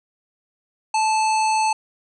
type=harmonic tone with a mistuned harmonic; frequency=874 Hz; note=A5; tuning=12 cents flat; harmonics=1 / 3 / 5 / 7 / 9 / 10; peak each=-17 / -27 / -31 / -34 / -36 / -37 dBFS; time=0.94-1.73 s; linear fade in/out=5 ms; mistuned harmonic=7; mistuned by=+38 cents; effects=none